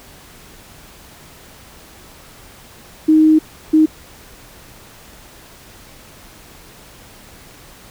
sine tone bursts at uneven times, 312.4 Hz, D#4, 7 cents sharp, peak -7 dBFS, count 2, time 3.08-3.39 / 3.73-3.86 s, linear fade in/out 10 ms, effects pink hiss -42 dBFS RMS until 7.9 s

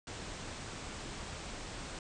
pink low-pass noise, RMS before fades -44 dBFS, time 0.07-1.99 s, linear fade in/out 2 ms, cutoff 8700 Hz, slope 96 dB/octave, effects none

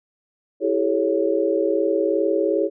sine chord, A dominant seventh, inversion second, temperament equal with one note detuned, 329.6 / 392 / 431.7 / 554.4 Hz, E4 / G4 / A4 / C#5, 0 / 0 / -33 / 0 cents, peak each -23 dBFS, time 0.6-2.7 s, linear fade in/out 50 ms, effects none

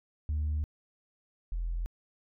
sine tone pair in turn, 75.8 / 42.31 Hz, D#2 / E1, -45 / +46 cents, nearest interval minor seventh, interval 1009 cents, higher first, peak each -26 / -29 dBFS, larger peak first, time 0.29-0.64 / 1.52-1.86 s, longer first, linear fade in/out 0 ms, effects tanh soft clip ceiling -26 dBFS

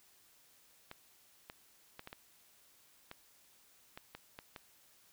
clicks, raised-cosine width 0.3 ms, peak -30 dBFS, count 10, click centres 0.914 / 1.499 / 1.994 / 2.074 / 2.129 / 3.114 / 3.975 / 4.15 / 4.389 / 4.562 s, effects white hiss -66 dBFS RMS until 5.12 s

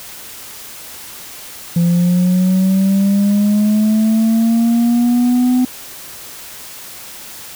sine linear sweep, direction up, 170 to 253.2 Hz, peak -7 dBFS, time 1.76-5.65 s, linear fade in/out 5 ms, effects tanh soft clip ceiling -9 dBFS + white hiss -33 dBFS RMS until 7.55 s

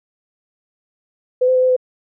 sine tone with pitch steps, 504 / 514 / 509 / 512 / 507 Hz, B4 / C5 / C5 / C5 / B4, +35 / -31 / -48 / -38 / +45 cents, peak -11 dBFS, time 1.41-1.765 s, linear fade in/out 10 ms, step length 71 ms, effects none

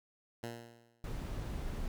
10% pulse tone with exponential decay, 117.2 Hz, A#2, 10 cents sharp, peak -30 dBFS, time 0.43-1.08 s, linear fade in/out 5 ms, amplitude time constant 140 ms
brown noise, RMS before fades -39 dBFS, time 1.04-1.88 s, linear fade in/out 2 ms
effects none

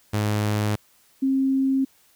sawtooth / sine tone pair in turn, 105.3 / 267.7 Hz, G#2 / C4, +24 / +40 cents, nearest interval octave + major third, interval 1616 cents, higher second, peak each -17 / -18 dBFS, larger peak first, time 0.13-0.76 / 1.22-1.85 s, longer neither, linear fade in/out 10 ms, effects white hiss -59 dBFS RMS until 2.15 s

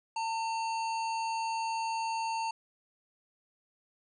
harmonic tone with a mistuned harmonic, 900 Hz, A5, 39 cents sharp, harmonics 1 / 3 / 5 / 7 / 9, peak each -31 / -41 / -45 / -48 / -50 dBFS, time 0.16-2.51 s, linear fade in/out 5 ms, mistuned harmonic 7, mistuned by +80 cents, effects none

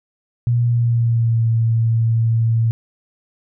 sine tone with pitch glide, 119.6 to 114.07 Hz, A#2 to A#2, +45 to -37 cents, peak -13 dBFS, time 0.47-2.71 s, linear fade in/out 0 ms, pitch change -82 cents, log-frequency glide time 0.64-1.45 s, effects none

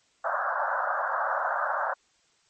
white band-pass noise, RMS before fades -28 dBFS, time 0.24-1.94 s, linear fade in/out 10 ms, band 550 to 1600 Hz, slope 96 dB/octave, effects white hiss -66 dBFS RMS until 2.49 s + MP3 32 kbps

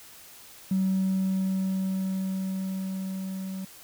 triangle tone with level ramp, 190 Hz, F#3, 46 cents sharp, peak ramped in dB -18 to -30 dBFS, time 0.71-3.65 s, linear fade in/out 5 ms, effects tanh soft clip ceiling -19 dBFS + white hiss -49 dBFS RMS until 3.83 s

